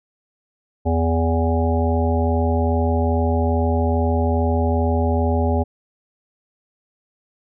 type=harmonic tone; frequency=82.41 Hz; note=E2; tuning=in tune; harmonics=1 / 3 / 5 / 7 / 9 / 10; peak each=-18 / -23 / -25 / -26 / -28 / -28 dBFS; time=0.85-5.64 s; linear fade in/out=20 ms; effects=none